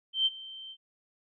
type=tone with ADSR envelope; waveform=sine; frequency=3119 Hz; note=G7; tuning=9 cents flat; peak=-21 dBFS; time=0.13-0.77 s; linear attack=130 ms; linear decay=32 ms; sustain=-20 dB; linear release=61 ms; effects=none